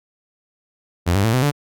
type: tone with pitch steps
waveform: sawtooth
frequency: 87.2 / 99.02 / 112.43 / 127.67 / 144.97 Hz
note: F2 / G2 / A2 / C3 / D3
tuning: -2 / +18 / +38 / -42 / -22 cents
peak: -11 dBFS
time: 1.06-1.515 s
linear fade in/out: 20 ms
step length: 91 ms
effects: Opus 48 kbps